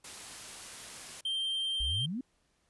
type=noise; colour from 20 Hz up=white; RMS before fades=-45 dBFS; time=0.04-1.21 s; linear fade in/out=5 ms
type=tone; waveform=triangle; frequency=3155 Hz; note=G7; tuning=10 cents sharp; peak=-29 dBFS; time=1.25-2.06 s; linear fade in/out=5 ms
type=exponential sweep; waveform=sine; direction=up; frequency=50.8 to 277.2 Hz; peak=-33 dBFS; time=1.8-2.21 s; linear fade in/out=5 ms
effects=pink hiss -73 dBFS RMS until 2.69 s + resampled to 24000 Hz